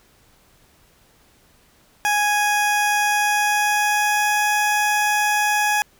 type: tone with pitch glide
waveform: 20% pulse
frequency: 830.6 to 836.9 Hz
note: G#5 to G#5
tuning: 0 to +13 cents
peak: -12 dBFS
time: 2.05-5.82 s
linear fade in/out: 0 ms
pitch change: +13 cents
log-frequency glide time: 2.99-4.49 s
effects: pink hiss -56 dBFS RMS until 5.99 s